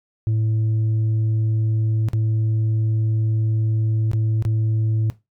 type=tone with dropouts; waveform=sine; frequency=110 Hz; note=A2; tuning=in tune; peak=-14 dBFS; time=0.27-5.1 s; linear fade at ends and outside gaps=0 ms; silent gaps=2.086-2.133 / 4.115-4.133 / 4.424-4.451 s; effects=noise-tail reverb RT60 0.2 s tail -19 dB re dry + tanh soft clip ceiling -16 dBFS